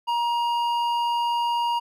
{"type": "tone with hard clipping", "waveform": "triangle", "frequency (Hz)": 946, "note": "A#5", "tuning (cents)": 25, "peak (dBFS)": -23, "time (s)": [0.07, 1.8], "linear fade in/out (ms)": 20, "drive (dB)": 12, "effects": []}